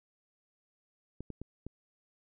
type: clicks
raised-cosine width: 3 ms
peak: -28 dBFS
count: 4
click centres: 1.206 / 1.303 / 1.416 / 1.666 s
effects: none